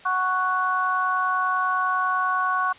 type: harmonic tone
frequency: 370 Hz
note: F#4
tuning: in tune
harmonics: 2 / 3 / 4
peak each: -29 / -22 / -26 dBFS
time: 0.05-2.73 s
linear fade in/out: 10 ms
effects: white hiss -47 dBFS RMS until 2.78 s + resampled to 8000 Hz